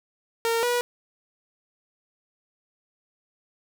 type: tone pair in turn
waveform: sawtooth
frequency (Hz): 459.8 / 485.2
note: A#4 / B4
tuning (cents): -24 / -31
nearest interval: minor second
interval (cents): 93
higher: second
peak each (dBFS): -18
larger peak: neither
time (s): 0.45-0.63 / 0.63-0.81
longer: neither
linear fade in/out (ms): 0
effects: none